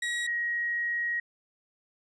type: tone pair in turn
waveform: 35% pulse / sine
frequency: 1906 / 1892.8 Hz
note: A#6 / A#6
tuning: +38 / +26 cents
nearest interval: unison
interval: 12 cents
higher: first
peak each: -27 dBFS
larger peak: neither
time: 0.02-0.27 / 0.27-1.2 s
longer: second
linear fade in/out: 5 ms
effects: resampled to 22050 Hz